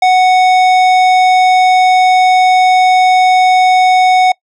triangle tone with tanh clipping, 740 Hz, F#5, in tune, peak -7 dBFS, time 0.02-4.32 s, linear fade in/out 5 ms, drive 18 dB, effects noise-tail reverb RT60 0.1 s tail -24 dB re dry

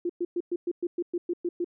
sine tone bursts, 348.7 Hz, F4, 3 cents flat, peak -25 dBFS, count 11, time 0.05-1.645 s, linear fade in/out 5 ms, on 45 ms, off 110 ms, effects none

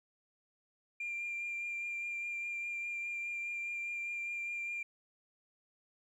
sine tone with vibrato, 2387 Hz, D7, 28 cents sharp, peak -35 dBFS, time 1-4.83 s, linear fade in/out 5 ms, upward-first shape triangle, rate 4.9 Hz, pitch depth 18 cents each way, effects tanh soft clip ceiling -33 dBFS + 12-bit

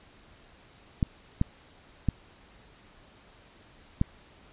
clicks, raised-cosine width 5 ms, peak -11 dBFS, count 4, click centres 1.028 / 1.414 / 2.087 / 4.014 s, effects pink hiss -56 dBFS RMS until 4.52 s + resampled to 8000 Hz

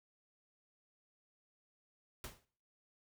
pink noise with exponential decay, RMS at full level -43 dBFS, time 2.24-2.45 s, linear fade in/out 1 ms, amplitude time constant 45 ms, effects noise-tail reverb RT60 0.5 s tail -20 dB re dry

